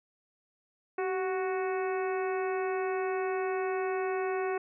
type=harmonic tone with a mistuned harmonic; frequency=370 Hz; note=F#4; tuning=in tune; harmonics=1 / 2 / 3 / 4 / 5 / 6 / 7; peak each=-30 / -36 / -40 / -42 / -44 / -46 / -47 dBFS; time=0.98-4.58 s; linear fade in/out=5 ms; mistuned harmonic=1; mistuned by=+53 cents; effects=none